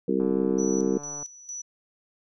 harmonic tone, 65.2 Hz, C2, 5 cents flat, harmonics 3 / 4 / 5 / 6 / 7, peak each -28 / -28 / -28 / -28 / -28 dBFS, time 0.08-0.98 s, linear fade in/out 5 ms
click train, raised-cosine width 1 ms, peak -29 dBFS, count 150, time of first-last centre 0.2-1.228 s, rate 145 Hz
sine tone with tremolo, 5920 Hz, F#8, in tune, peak -33 dBFS, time 0.58-1.62 s, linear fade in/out 10 ms, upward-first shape square, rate 2.2 Hz, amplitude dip 75%
effects none

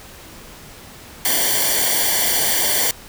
white noise with comb filter, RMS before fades -18 dBFS, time 1.25-2.91 s, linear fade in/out 2 ms, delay 0.77 ms, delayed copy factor -1, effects pink hiss -40 dBFS RMS until 3.08 s

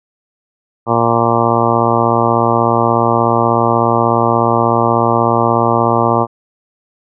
harmonic tone, 116.54 Hz, A#2, in tune, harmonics 1 / 2 / 3 / 4 / 5 / 6 / 7 / 8 / 9 / 10, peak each -19 / -19 / -19 / -19 / -19 / -19 / -19 / -19 / -19 / -19 dBFS, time 0.86-6.27 s, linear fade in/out 50 ms, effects none

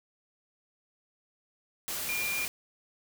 sine tone in noise, 2399 Hz, D7, 36 cents sharp, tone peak -31 dBFS, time 2.09-2.45 s, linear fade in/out 0 ms, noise white, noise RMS -35 dBFS, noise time 1.88-2.48 s, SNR +1 dB, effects none

